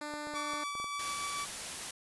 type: tone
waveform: 10% pulse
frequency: 297.5 Hz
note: D4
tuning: 22 cents sharp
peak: -30 dBFS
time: 0.01-0.64 s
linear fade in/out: 5 ms
type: clicks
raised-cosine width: 1 ms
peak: -33 dBFS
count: 7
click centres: 0.138 / 0.271 / 0.338 / 0.536 / 0.753 / 0.8 / 0.843 s
type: tone with tremolo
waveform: sawtooth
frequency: 1151 Hz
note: D6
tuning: 35 cents flat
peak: -31 dBFS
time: 0.34-1.46 s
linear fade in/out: 20 ms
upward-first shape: sine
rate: 6.9 Hz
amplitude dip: 25%
type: noise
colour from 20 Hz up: white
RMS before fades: -40 dBFS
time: 0.99-1.91 s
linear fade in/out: 5 ms
effects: resampled to 24000 Hz